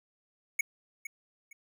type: tone with echo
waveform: square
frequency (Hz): 2217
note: C#7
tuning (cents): 0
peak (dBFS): -25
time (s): 0.59-0.61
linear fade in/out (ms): 5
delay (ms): 460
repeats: 2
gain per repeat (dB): -12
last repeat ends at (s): 1.53
effects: none